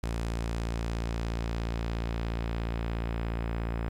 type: tone with low-pass filter sweep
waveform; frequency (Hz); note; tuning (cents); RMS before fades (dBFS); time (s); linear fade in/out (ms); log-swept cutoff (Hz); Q
sawtooth; 57; A#1; -38; -32; 0.03-3.89; 5; 9800 to 2100; 0.94
effects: 10-bit